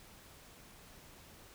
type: silence
effects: pink hiss -57 dBFS RMS until 1.54 s